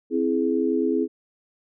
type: chord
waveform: sine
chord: C augmented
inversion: none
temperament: equal with one note detuned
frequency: 261.6 / 329.6 / 419.9 Hz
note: C4 / E4 / G#4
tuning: 0 / 0 / +19 cents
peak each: -24 dBFS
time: 0.1-1.08 s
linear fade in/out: 50 ms
effects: none